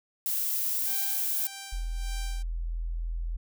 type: noise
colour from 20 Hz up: violet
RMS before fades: -29 dBFS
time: 0.26-1.47 s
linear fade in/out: 0 ms
type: tone with tremolo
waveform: 5% pulse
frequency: 785 Hz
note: G5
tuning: 2 cents sharp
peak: -27 dBFS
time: 0.86-2.43 s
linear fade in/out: 10 ms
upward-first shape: sine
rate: 1.7 Hz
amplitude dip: 75%
type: tone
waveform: sine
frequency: 41.67 Hz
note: E1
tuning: 19 cents sharp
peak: -29 dBFS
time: 1.72-3.37 s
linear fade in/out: 10 ms
effects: none